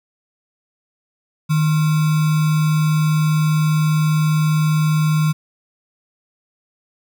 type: tone with sample-and-hold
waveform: sine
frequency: 155 Hz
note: D#3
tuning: 6 cents flat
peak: -13 dBFS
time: 1.49-5.33 s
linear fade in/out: 20 ms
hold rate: 1225 Hz
effects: none